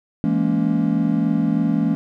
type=chord; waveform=triangle; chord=A# half-diminished seventh; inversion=second; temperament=just; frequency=167.82 / 209.8 / 233.1 / 279.7 Hz; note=E3 / G#3 / A#3 / C#4; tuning=+31 / +18 / 0 / +16 cents; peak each=-20 dBFS; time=0.24-1.95 s; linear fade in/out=0 ms; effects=none